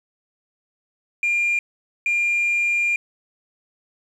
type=tone bursts at uneven times; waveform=sine; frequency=2400 Hz; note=D7; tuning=37 cents sharp; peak=-16 dBFS; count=2; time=1.23-1.59 / 2.06-2.96 s; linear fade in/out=2 ms; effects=tanh soft clip ceiling -15 dBFS + 8-bit